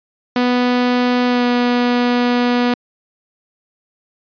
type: tone with pitch glide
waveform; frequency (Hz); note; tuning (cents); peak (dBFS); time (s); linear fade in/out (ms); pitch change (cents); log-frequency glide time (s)
sawtooth; 246.9 to 243.9; B3 to B3; 0 to -21; -9; 0.36-2.74; 2; -21; 1.27-1.45
effects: resampled to 11025 Hz